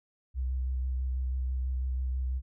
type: tone with vibrato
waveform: sine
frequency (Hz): 64.1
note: C2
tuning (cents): -35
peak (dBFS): -28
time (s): 0.34-2.42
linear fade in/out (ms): 50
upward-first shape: square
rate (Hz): 6.1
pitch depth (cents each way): 16
effects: none